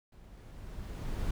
brown noise with level ramp, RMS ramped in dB -54 to -33 dBFS, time 0.12-1.31 s, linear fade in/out 5 ms, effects none

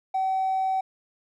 triangle tone, 762 Hz, G5, 49 cents flat, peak -19 dBFS, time 0.14-0.81 s, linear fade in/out 10 ms, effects tanh soft clip ceiling -19 dBFS

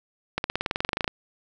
accelerating click train, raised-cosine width 0.3 ms, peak -9 dBFS, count 16, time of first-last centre 0.38-1.078 s, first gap 61 ms, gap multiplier 0.96, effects none

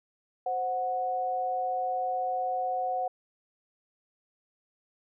sine tone pair together, 521.1 / 737 Hz, C5 / F#5, -7 / -7 cents, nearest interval tritone, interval 600 cents, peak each -34 / -28 dBFS, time 0.46-3.08 s, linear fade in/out 5 ms, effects none

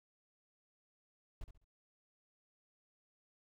brown noise with echo, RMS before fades -43 dBFS, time 1.41-1.44 s, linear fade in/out 2 ms, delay 68 ms, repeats 3, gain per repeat -10 dB, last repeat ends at 1.644 s, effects none

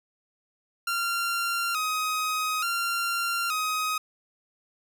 sawtooth tone with vibrato, 1318.5 Hz, E6, in tune, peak -22 dBFS, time 0.87-3.98 s, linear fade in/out 5 ms, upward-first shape square, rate 0.57 Hz, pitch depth 81 cents each way, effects none

